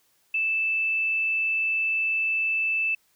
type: tone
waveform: sine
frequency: 2637 Hz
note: E7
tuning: in tune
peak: -22 dBFS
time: 0.34-2.95 s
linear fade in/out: 5 ms
effects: white hiss -66 dBFS RMS until 3.15 s